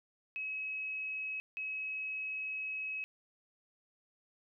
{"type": "tone bursts at uneven times", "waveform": "sine", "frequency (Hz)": 2561, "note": "D#7", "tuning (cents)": 49, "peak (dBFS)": -36, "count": 2, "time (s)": [[0.36, 1.4], [1.57, 3.04]], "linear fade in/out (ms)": 0, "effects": []}